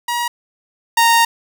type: tone pair in turn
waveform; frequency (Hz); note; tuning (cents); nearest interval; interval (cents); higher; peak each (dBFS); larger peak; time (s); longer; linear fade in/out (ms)
sawtooth; 955 / 926.7; A#5 / A#5; +42 / -10; minor second; 52; first; -14 / -6; second; 0.08-0.28 / 0.97-1.25; second; 5
effects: none